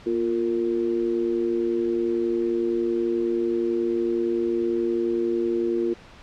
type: tone with amplitude modulation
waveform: sine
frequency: 349.2 Hz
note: F4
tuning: in tune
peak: -17 dBFS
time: 0.06-5.94 s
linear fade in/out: 10 ms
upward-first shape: sine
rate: 111 Hz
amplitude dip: 85%
effects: pink hiss -47 dBFS RMS until 6.22 s + low-pass 4000 Hz 12 dB/octave